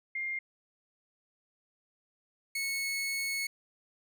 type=tone pair in turn; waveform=sine / sawtooth; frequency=2115 / 2199 Hz; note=C7 / C#7; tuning=+18 / -14 cents; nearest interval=minor second; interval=68 cents; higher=second; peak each=-32 / -28 dBFS; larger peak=second; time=0.15-0.39 / 2.55-3.47 s; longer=second; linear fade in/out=5 ms; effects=none